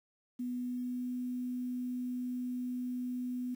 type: tone with pitch glide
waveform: sine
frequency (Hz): 246.9 to 248.8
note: B3 to B3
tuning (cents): 0 to +13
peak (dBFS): -34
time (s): 0.39-3.55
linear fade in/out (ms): 10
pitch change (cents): +13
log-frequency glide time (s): 0.53-1.14
effects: 10-bit